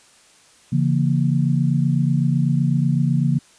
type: chord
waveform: sine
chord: A# diminished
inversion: first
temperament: just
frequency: 139.85 / 167.82 / 233.1 Hz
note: C#3 / E3 / A#3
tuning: +16 / +31 / 0 cents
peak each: -18 / -20 / -23 dBFS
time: 0.72-3.39 s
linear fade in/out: 10 ms
effects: white hiss -52 dBFS RMS until 3.58 s + resampled to 22050 Hz